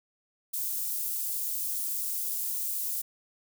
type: high-pass noise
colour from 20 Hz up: white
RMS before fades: -32 dBFS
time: 0.53-3.02 s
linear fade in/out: 10 ms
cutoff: 9900 Hz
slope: 12 dB/octave
effects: none